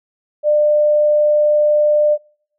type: tone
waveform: sine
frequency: 598 Hz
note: D5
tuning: 31 cents sharp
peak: -10 dBFS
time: 0.43-2.18 s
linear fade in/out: 50 ms
effects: noise-tail reverb RT60 0.6 s tail -24 dB re dry